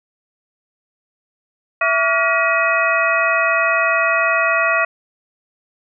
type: tone cluster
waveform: sine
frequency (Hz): 661 / 1141 / 1418 / 1916 / 2525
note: E5 / C#6 / F6 / A#6 / D#7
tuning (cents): +5 / +50 / +26 / +47 / +25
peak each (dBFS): -20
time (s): 1.81-4.85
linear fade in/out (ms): 5
effects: none